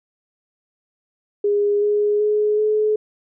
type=tone with pitch steps; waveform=sine; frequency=410 / 415.7 / 421.5 / 427.4 Hz; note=G#4 / G#4 / G#4 / G#4; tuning=-22 / +2 / +26 / +50 cents; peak=-15 dBFS; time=1.44-2.96 s; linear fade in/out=5 ms; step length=380 ms; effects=none